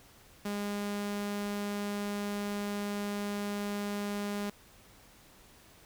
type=tone; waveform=sawtooth; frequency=204.3 Hz; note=G#3; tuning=28 cents flat; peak=-29 dBFS; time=0.45-4.5 s; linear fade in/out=5 ms; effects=pink hiss -58 dBFS RMS until 5.85 s